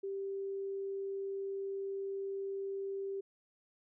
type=tone; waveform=sine; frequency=392 Hz; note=G4; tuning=in tune; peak=-36 dBFS; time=0.03-3.21 s; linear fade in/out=10 ms; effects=none